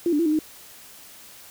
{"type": "tone with pitch steps", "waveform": "sine", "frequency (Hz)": [343, 294.3, 336.6, 304.6, 310.6], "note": ["F4", "D4", "E4", "D#4", "D#4"], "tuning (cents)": [-31, 4, 36, -37, -3], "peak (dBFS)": -18, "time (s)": [0.06, 0.39], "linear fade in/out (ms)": 2, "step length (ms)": 66, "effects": ["white hiss -46 dBFS RMS until 1.5 s"]}